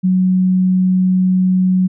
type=tone; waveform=sine; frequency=185 Hz; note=F#3; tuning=in tune; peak=-10 dBFS; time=0.03-1.88 s; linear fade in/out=20 ms; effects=none